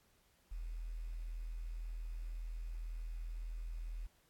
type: tone with quantisation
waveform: sine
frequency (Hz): 40.96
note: E1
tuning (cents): -10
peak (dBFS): -40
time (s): 0.51-4.07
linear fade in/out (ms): 10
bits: 11
effects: pink hiss -72 dBFS RMS until 4.29 s + AAC 64 kbps